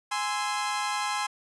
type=chord; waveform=sawtooth; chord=Ab augmented; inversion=none; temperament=equal with one note detuned; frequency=830.6 / 1041.1 / 1318.5 Hz; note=Ab5 / C6 / E6; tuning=0 / -9 / 0 cents; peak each=-27 / -27 / -32 dBFS; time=0.11-1.27 s; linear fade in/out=10 ms; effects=resampled to 24000 Hz